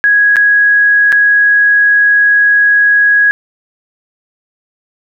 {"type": "tone with dropouts", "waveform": "sine", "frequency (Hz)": 1661.2, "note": "G#6", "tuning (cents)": 0, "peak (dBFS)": -5, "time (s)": [0.04, 3.31], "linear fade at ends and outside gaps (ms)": 0, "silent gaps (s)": [[0.359, 0.367], [1.121, 1.126]], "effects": []}